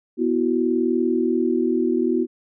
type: chord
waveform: sine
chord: B suspended fourth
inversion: none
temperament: equal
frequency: 246.9 / 329.6 / 370 Hz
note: B3 / E4 / F#4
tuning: 0 / 0 / 0 cents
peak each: -22 dBFS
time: 0.17-2.27 s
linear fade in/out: 50 ms
effects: none